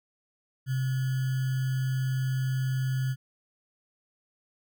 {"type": "tone with sample-and-hold", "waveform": "sine", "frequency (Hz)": 130.81, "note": "C3", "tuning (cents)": 0, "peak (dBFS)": -25, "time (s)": [0.66, 3.16], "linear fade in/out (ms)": 50, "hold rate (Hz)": 1575, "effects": []}